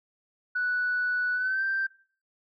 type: tone with pitch glide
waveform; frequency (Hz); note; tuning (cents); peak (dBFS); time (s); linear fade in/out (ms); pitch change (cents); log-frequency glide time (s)
sine; 1480 to 1568; F#6 to G6; 0 to 0; -24; 0.55-1.87; 10; +100; 1.34-1.63
effects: noise-tail reverb RT60 0.4 s tail -17 dB re dry + tanh soft clip ceiling -20 dBFS